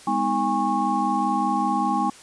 sine tone cluster, 204.5 / 249.5 / 314.7 / 814 / 1096 Hz, G#3 / B3 / D#4 / G#5 / C#6, -26 / +18 / +20 / -35 / -20 cents, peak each -28 / -28 / -29 / -23 / -26 dBFS, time 0.07-2.1 s, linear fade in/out 5 ms, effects white hiss -46 dBFS RMS until 2.22 s + resampled to 22050 Hz

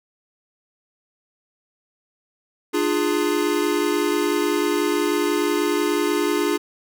square chord, D diminished, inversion none, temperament equal with one note detuned, 299 / 349.2 / 415.3 Hz, D4 / F4 / Ab4, +31 / 0 / 0 cents, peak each -24 dBFS, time 2.73-6.58 s, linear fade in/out 20 ms, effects none

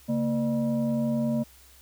sine tone with frequency modulation, 230 Hz, A#3, 23 cents flat, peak -23 dBFS, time 0.08-1.44 s, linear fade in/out 20 ms, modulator 369 Hz, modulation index 0.76, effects added 64 Hz sine -56 dBFS peak until 1.81 s + white hiss -55 dBFS RMS until 1.81 s

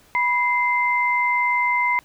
sine tone pair together, 981 / 2079 Hz, B5 / C7, -12 / -12 cents, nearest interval octave + minor second, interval 1300 cents, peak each -20 dBFS, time 0.15-1.99 s, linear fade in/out 0 ms, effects pink hiss -54 dBFS RMS until 2.04 s

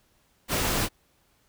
pink noise, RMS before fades -26 dBFS, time 0.48-0.89 s, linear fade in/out 50 ms, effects pink hiss -66 dBFS RMS until 1.48 s

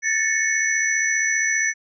sine tone cluster, 1743 / 1818 / 2204 / 5950 Hz, A6 / A#6 / C#7 / F#8, -17 / -44 / -11 / +9 cents, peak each -24 dBFS, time 0.02-1.74 s, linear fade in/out 50 ms, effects none

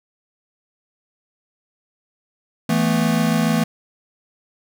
square chord, E suspended fourth, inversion none, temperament equal, 164.81 / 220 / 246.9 Hz, E3 / A3 / B3, 0 / 0 / 0 cents, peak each -21 / -20 / -23 dBFS, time 2.69-3.64 s, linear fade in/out 5 ms, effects none

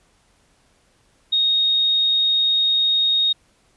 sine tone, 3729 Hz, A#7, in tune, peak -15 dBFS, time 1.32-3.33 s, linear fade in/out 10 ms, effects pink hiss -60 dBFS RMS until 3.76 s + resampled to 24000 Hz

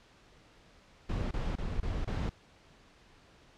brown noise bursts, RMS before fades -33 dBFS, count 5, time 1.09-2.294 s, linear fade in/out 5 ms, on 220 ms, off 26 ms, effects pink hiss -60 dBFS RMS until 3.57 s + low-pass 5000 Hz 12 dB/octave

